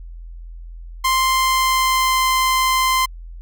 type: tone with pitch glide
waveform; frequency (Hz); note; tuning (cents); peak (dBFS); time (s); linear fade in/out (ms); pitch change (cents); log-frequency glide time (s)
sawtooth; 1047 to 1039.2; C6 to C6; +1 to -12; -11; 1.04-3.06; 10; -13; 1.29-2.22
effects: added 42 Hz sine -32 dBFS peak until 3.41 s